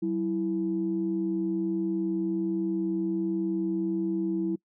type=tone pair together; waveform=sine; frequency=189.69 / 329.6 Hz; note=F#3 / E4; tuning=+43 / 0 cents; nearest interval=minor seventh; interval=957 cents; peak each=-30 / -26 dBFS; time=0.02-4.56 s; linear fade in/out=10 ms; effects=noise-tail reverb RT60 0.1 s tail -24 dB re dry + tanh soft clip ceiling -18 dBFS